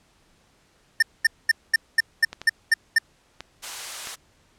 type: tone bursts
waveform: square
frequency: 1800 Hz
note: A6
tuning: 39 cents sharp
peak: -14 dBFS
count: 9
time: 1-2.985 s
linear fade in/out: 5 ms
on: 25 ms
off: 220 ms
type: clicks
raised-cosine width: 0.2 ms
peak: -17 dBFS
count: 4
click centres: 2.33 / 2.416 / 3.406 / 4.072 s
type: high-pass noise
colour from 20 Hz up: white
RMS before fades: -33 dBFS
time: 3.62-4.16 s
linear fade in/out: 20 ms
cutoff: 610 Hz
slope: 12 dB/octave
effects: pink hiss -61 dBFS RMS until 4.58 s + low-pass 9000 Hz 12 dB/octave